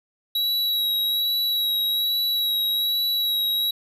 square tone with vibrato, 3881 Hz, B7, 31 cents flat, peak -21 dBFS, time 0.35-3.71 s, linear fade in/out 5 ms, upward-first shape sine, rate 1.2 Hz, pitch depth 21 cents each way, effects none

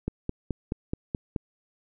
click train, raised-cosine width 3 ms, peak -15 dBFS, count 7, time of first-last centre 0.08-1.362 s, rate 4.68 Hz, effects none

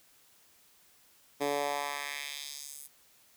10% pulse tone with high-pass filter sweep, 143.4 Hz, D3, 41 cents flat, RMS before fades -36 dBFS, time 1.4-2.88 s, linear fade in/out 20 ms, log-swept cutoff 330 to 11000 Hz, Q 1.4, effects white hiss -63 dBFS RMS until 3.36 s

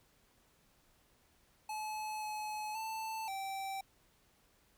square tone with pitch steps, 859 / 853 / 884 / 777 Hz, A5 / G#5 / A5 / G5, -42 / +46 / +8 / -16 cents, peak -39 dBFS, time 1.69-3.81 s, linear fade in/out 5 ms, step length 530 ms, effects pink hiss -70 dBFS RMS until 4.77 s

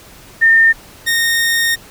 sine / sawtooth tone pair in turn, 1814 / 1846.8 Hz, A#6 / A#6, -48 / -17 cents, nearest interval unison, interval 31 cents, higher second, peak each -6 / -9 dBFS, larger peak first, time 0.41-0.73 / 1.06-1.76 s, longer second, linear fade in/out 20 ms, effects pink hiss -40 dBFS RMS until 1.9 s

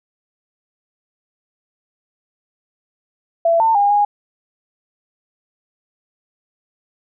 sine tone with pitch steps, 670 / 898 / 811 / 823 Hz, E5 / A5 / G#5 / G#5, +28 / +35 / -41 / -16 cents, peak -11 dBFS, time 3.45-4.05 s, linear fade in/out 5 ms, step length 150 ms, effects none

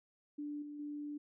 sine tone with level steps, 293.7 Hz, D4, in tune, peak -39 / -44 / -40 dBFS, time 0.38-1.18 s, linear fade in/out 10 ms, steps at 0.62 / 0.79 s, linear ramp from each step 5 ms, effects none

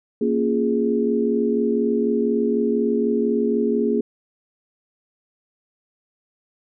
sine chord, Bb minor seventh, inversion none, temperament equal, 233.1 / 277.2 / 349.2 / 415.3 Hz, Bb3 / Db4 / F4 / Ab4, 0 / 0 / 0 / 0 cents, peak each -21 / -26 / -27 / -21 dBFS, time 0.21-4.01 s, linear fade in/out 5 ms, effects none

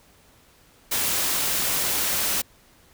white noise, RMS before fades -24 dBFS, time 0.91-2.42 s, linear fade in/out 10 ms, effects pink hiss -56 dBFS RMS until 2.93 s

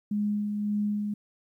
sine tone with tremolo, 207.7 Hz, G#3, in tune, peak -24 dBFS, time 0.11-1.14 s, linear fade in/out 5 ms, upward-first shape sine, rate 1.8 Hz, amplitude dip 35%, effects 11-bit

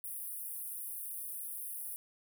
pink high-pass noise, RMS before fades -42 dBFS, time 0.04-1.96 s, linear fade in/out 0 ms, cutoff 9300 Hz, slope 96 dB/octave, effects none

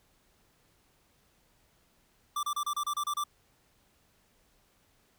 square tone bursts, 1174.7 Hz, D6, in tune, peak -30 dBFS, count 9, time 2.36-3.239 s, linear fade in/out 5 ms, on 71 ms, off 30 ms, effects pink hiss -68 dBFS RMS until 5.18 s

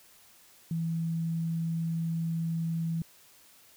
sine tone, 164.81 Hz, E3, in tune, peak -28 dBFS, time 0.71-3.02 s, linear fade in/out 2 ms, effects white hiss -58 dBFS RMS until 3.76 s

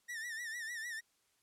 45% pulse tone with vibrato, 1853 Hz, A#6, 11 cents flat, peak -40 dBFS, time 0.08-1.01 s, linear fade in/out 20 ms, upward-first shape sine, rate 6.6 Hz, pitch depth 94 cents each way, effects white hiss -75 dBFS RMS until 1.42 s + low-pass 11000 Hz 12 dB/octave

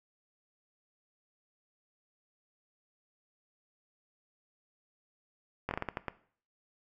slowing click train, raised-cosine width 0.5 ms, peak -18 dBFS, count 8, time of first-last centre 5.69-6.083 s, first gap 21 ms, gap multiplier 1.32, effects noise-tail reverb RT60 0.5 s tail -17 dB re dry

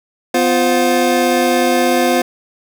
square tone cluster, 249.9 / 348.9 / 519 / 713 Hz, B3 / F4 / C5 / F5, +21 / -2 / -14 / +36 cents, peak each -18 dBFS, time 0.34-2.22 s, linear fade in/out 5 ms, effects none

